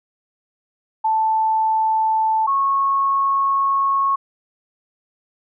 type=tone pair in turn; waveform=sine; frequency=880 / 1097.8 Hz; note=A5 / C#6; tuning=0 / -17 cents; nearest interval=major third; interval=383 cents; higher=second; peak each=-15 dBFS; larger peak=neither; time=1.04-2.47 / 2.47-4.16 s; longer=second; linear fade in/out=10 ms; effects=none